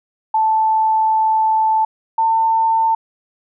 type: tone pair in turn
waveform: sine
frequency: 878 / 897.5 Hz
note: A5 / A5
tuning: -4 / +34 cents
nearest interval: unison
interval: 38 cents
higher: second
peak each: -12 dBFS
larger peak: neither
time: 0.34-1.85 / 2.18-2.95 s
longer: first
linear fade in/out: 5 ms
effects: none